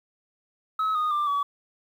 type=tone with pitch steps; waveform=sine; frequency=1286 / 1235 / 1186.1 / 1139.1 Hz; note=E6 / D#6 / D6 / C#6; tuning=-43 / -13 / +17 / +47 cents; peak=-20 dBFS; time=0.79-1.43 s; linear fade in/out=5 ms; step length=160 ms; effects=tanh soft clip ceiling -21 dBFS + 9-bit